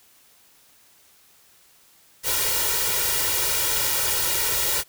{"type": "noise with comb filter", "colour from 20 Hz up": "white", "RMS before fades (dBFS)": -23, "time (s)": [2.23, 4.84], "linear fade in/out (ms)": 50, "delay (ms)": 2.1, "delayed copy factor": 0.95, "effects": ["white hiss -56 dBFS RMS until 4.88 s"]}